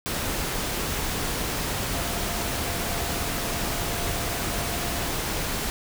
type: tone in noise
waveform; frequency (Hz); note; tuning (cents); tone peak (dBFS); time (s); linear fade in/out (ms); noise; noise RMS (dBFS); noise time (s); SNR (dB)
sine; 691; F5; -19; -38; 1.94-5.11; 0; pink; -28; 0.06-5.7; -13
effects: none